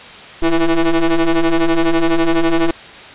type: ring-modulated tone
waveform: 45% pulse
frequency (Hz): 164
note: E3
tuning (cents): -9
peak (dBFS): -8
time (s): 0.42-2.71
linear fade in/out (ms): 5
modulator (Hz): 170
effects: white hiss -35 dBFS RMS until 3.14 s + resampled to 8000 Hz